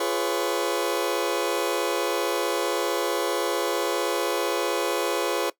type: chord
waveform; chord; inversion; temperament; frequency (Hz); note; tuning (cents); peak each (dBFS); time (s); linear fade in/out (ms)
sawtooth; C# dominant seventh; first; just; 346.5 / 415.8 / 498.9 / 554.4; E#4 / G#4 / B4 / C#5; -14 / +2 / +17 / 0; -25; 0-5.5; 5
effects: noise-tail reverb RT60 0.1 s tail -19 dB re dry